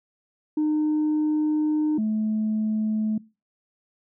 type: tone pair in turn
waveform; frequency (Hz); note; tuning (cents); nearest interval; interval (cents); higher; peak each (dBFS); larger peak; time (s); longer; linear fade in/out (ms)
sine; 305.2 / 216.3; D#4 / A3; -33 / -29; tritone; 596; first; -18 / -20; first; 0.57-1.98 / 1.98-3.18; first; 5
effects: noise-tail reverb RT60 0.3 s tail -22 dB re dry + tanh soft clip ceiling -18 dBFS